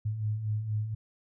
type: beating tone pair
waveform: sine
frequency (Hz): 103.83 / 108.03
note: G#2 / A2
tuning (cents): 0 / -31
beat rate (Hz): 4.2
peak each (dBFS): -37 / -29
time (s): 0.05-0.95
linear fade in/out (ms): 10
effects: none